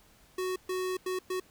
square tone bursts at uneven times, 370 Hz, F#4, in tune, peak -31 dBFS, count 4, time 0.38-0.56 / 0.69-0.97 / 1.06-1.19 / 1.3-1.4 s, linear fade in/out 5 ms, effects pink hiss -61 dBFS RMS until 1.5 s

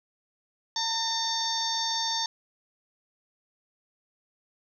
harmonic tone, 906 Hz, A#5, 50 cents flat, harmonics 1 / 2 / 4 / 5 / 6 / 7, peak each -32 / -40 / -32 / -33 / -33 / -36 dBFS, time 0.76-2.26 s, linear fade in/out 2 ms, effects 10-bit

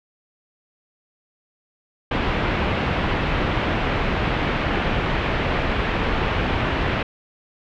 pink low-pass noise, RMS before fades -22 dBFS, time 2.11-7.03 s, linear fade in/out 5 ms, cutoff 3000 Hz, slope 24 dB/octave, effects none

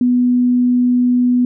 sine tone, 246.9 Hz, B3, in tune, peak -10 dBFS, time 0.01-1.45 s, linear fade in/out 2 ms, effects none

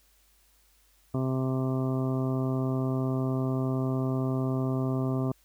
harmonic tone, 130.81 Hz, C3, in tune, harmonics 1 / 2 / 3 / 4 / 5 / 6 / 7 / 8 / 9, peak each -28 / -30 / -35 / -43 / -38 / -50 / -49 / -45 / -44 dBFS, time 1.14-5.32 s, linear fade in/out 5 ms, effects added 50 Hz sine -65 dBFS peak until 5.44 s + white hiss -65 dBFS RMS until 5.44 s

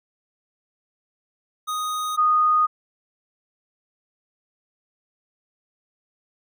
square / sine tone pair in turn, 1244.5 / 1237.6 Hz, D#6 / D#6, 0 / -10 cents, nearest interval unison, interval 10 cents, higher first, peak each -25 / -15 dBFS, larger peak second, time 1.67-2.17 / 2.17-2.67 s, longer neither, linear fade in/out 20 ms, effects none

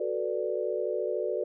sine chord, B minor seventh, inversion second, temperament equal, 370 / 440 / 493.9 / 587.3 Hz, F#4 / A4 / B4 / D5, 0 / 0 / 0 / 0 cents, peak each -33 dBFS, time 0-1.44 s, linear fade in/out 5 ms, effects none

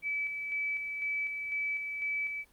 sine tone with tremolo, 2300 Hz, D7, 37 cents flat, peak -30 dBFS, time 0.02-2.45 s, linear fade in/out 50 ms, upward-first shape square, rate 2 Hz, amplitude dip 40%, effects pink hiss -65 dBFS RMS until 2.52 s + Opus 32 kbps

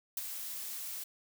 blue noise with ADSR envelope, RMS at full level -34 dBFS, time 0.17-1.04 s, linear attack 4 ms, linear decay 24 ms, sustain -7 dB, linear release 8 ms, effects none

